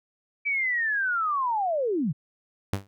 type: linear sweep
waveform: sine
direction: down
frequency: 2319 to 124 Hz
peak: -23 dBFS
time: 0.45-2.13 s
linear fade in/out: 20 ms
type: tone with exponential decay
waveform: sawtooth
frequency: 98.7 Hz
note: G2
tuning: 12 cents sharp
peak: -18 dBFS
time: 2.73-2.87 s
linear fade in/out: 0 ms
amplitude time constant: 30 ms
effects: none